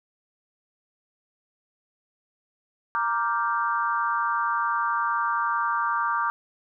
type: chord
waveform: sine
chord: G minor seventh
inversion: first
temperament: equal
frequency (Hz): 932.3 / 1174.7 / 1396.9 / 1568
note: Bb5 / D6 / F6 / G6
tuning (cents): 0 / 0 / 0 / 0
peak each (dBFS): -28 / -25 / -31 / -31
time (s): 2.95-6.3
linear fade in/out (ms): 0
effects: none